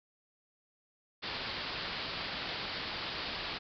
white low-pass noise, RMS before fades -39 dBFS, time 1.22-3.59 s, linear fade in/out 20 ms, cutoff 4900 Hz, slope 96 dB/octave, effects none

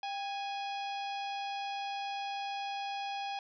harmonic tone with a mistuned harmonic, 830.6 Hz, G#5, in tune, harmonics 1 / 2 / 3 / 4 / 5 / 6 / 7, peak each -36 / -51 / -45 / -46 / -53 / -51 / -61 dBFS, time 0.03-3.39 s, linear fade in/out 2 ms, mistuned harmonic 1, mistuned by -74 cents, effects none

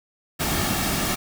pink noise with comb filter, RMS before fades -24 dBFS, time 0.39-1.16 s, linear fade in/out 20 ms, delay 2 ms, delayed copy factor -0.5, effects none

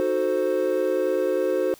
triangle chord, D# diminished seventh, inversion none, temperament equal, 311.1 / 370 / 440 / 523.3 Hz, D#4 / F#4 / A4 / C5, 0 / 0 / 0 / 0 cents, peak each -28 / -23 / -26 / -22 dBFS, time 0-1.74 s, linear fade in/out 0 ms, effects white hiss -51 dBFS RMS until 1.79 s

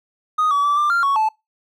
triangle tone with pitch steps, 1244 / 1141 / 1159 / 1187 / 1388 / 1112 / 872 Hz, D#6 / C#6 / D6 / D6 / F6 / C#6 / A5, -1 / +50 / -23 / +18 / -11 / +5 / -16 cents, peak -12 dBFS, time 0.38-1.29 s, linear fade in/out 10 ms, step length 130 ms, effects noise-tail reverb RT60 0.2 s tail -24 dB re dry + tanh soft clip ceiling -9 dBFS

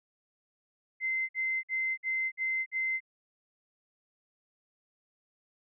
sine tone bursts, 2071 Hz, C7, 18 cents flat, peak -28 dBFS, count 6, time 1-3.005 s, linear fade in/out 50 ms, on 290 ms, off 53 ms, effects none

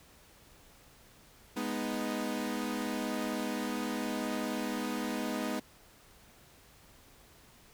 sawtooth chord, G# minor, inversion none, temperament equal, 207.7 / 246.9 / 311.1 Hz, G#3 / B3 / D#4, 0 / 0 / 0 cents, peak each -34 / -32 / -34 dBFS, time 1.56-5.6 s, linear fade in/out 10 ms, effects pink hiss -59 dBFS RMS until 7.73 s

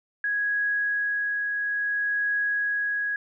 sine tone with tremolo, 1661.2 Hz, G#6, in tune, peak -22 dBFS, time 0.24-3.16 s, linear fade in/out 2 ms, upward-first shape triangle, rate 0.59 Hz, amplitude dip 30%, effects none

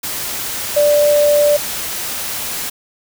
sine tone in noise, 587.3 Hz, D5, in tune, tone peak -9 dBFS, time 0.76-1.57 s, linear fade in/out 10 ms, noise white, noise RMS -23 dBFS, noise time 0.03-2.7 s, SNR +11 dB, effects none

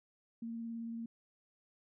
sine tone with vibrato, 230 Hz, A#3, 23 cents flat, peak -39 dBFS, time 0.42-1.06 s, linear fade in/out 5 ms, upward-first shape square, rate 18 Hz, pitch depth 10 cents each way, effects none

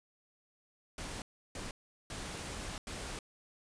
pink noise bursts at uneven times, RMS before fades -42 dBFS, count 4, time 0.98-1.22 / 1.55-1.71 / 2.1-2.78 / 2.87-3.19 s, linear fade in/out 2 ms, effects resampled to 22050 Hz

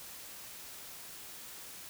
silence, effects white hiss -48 dBFS RMS until 1.89 s

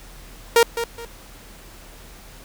sawtooth tone with echo, 466.2 Hz, A#4, in tune, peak -7 dBFS, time 0.56-0.63 s, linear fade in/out 2 ms, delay 210 ms, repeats 2, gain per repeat -11 dB, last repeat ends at 1.05 s, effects added 40 Hz sine -44 dBFS peak until 2.44 s + pink hiss -45 dBFS RMS until 2.44 s

